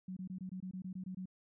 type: tone bursts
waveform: sine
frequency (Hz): 185.7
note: F#3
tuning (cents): +7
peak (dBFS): -40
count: 11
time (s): 0.08-1.257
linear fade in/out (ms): 5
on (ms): 87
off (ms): 22
effects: none